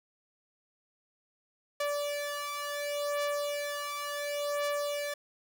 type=beating tone pair; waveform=sawtooth; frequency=580 / 580.7 Hz; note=D5 / D5; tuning=-22 / -20 cents; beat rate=0.7 Hz; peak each=-30 / -32 dBFS; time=1.8-5.14 s; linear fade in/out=5 ms; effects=none